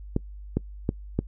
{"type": "clicks", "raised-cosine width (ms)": 3, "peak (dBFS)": -10, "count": 4, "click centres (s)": [0.164, 0.57, 0.891, 1.19], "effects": ["noise-tail reverb RT60 0.1 s tail -24 dB re dry", "added 50 Hz sine -38 dBFS peak until 1.27 s"]}